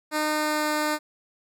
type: tone with pitch glide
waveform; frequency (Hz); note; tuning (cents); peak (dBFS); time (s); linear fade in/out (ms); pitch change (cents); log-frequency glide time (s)
10% pulse; 305.2 to 302.9; D#4 to D#4; -33 to -46; -15; 0.11-0.99; 50; -13; 0.3-0.7
effects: none